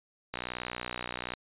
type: click train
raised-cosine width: 0.3 ms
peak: -18 dBFS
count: 62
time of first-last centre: 0.34-1.337 s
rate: 61.2 Hz
effects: resampled to 8000 Hz